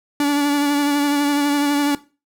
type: tone with vibrato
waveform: 45% pulse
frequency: 288.1 Hz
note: D4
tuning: 33 cents flat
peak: -15 dBFS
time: 0.2-1.95 s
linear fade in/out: 2 ms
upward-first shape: sine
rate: 12 Hz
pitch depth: 24 cents each way
effects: noise-tail reverb RT60 0.3 s tail -17 dB re dry